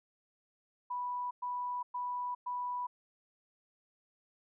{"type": "tone bursts", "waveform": "sine", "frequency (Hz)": 985, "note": "B5", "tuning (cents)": -5, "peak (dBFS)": -34, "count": 4, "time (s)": [0.9, 2.87], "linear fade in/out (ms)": 10, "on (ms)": 410, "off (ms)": 110, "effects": []}